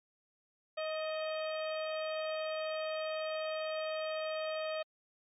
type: harmonic tone with a mistuned harmonic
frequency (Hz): 628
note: D#5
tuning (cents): +16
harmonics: 1 / 2 / 3 / 4 / 5 / 6 / 7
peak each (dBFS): -35 / -44 / -48 / -46 / -48 / -53 / -53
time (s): 0.77-4.83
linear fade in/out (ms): 10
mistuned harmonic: 3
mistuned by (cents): -35
effects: MP3 32 kbps